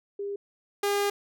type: tone pair in turn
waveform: sine / sawtooth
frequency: 402.3 / 405.1 Hz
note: G4 / G#4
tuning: +45 / -43 cents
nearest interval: unison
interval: 12 cents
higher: second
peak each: -30 / -20 dBFS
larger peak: second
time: 0.19-0.36 / 0.83-1.1 s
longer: second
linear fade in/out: 5 ms
effects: none